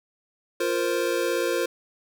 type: chord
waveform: square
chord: F suspended fourth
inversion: none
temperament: equal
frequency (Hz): 349.2 / 466.2 / 523.3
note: F4 / Bb4 / C5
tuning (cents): 0 / 0 / 0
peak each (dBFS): -28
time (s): 0.6-1.66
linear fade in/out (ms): 5
effects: none